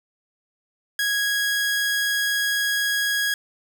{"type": "tone", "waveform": "sawtooth", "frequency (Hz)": 1654, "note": "G#6", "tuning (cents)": -8, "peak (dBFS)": -17, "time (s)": [0.99, 3.34], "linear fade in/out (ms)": 2, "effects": []}